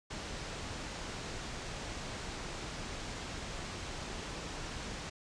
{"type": "low-pass noise", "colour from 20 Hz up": "pink", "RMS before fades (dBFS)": -42, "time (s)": [0.1, 5.1], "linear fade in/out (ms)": 10, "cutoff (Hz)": 7500, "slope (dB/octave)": 24, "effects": ["resampled to 22050 Hz"]}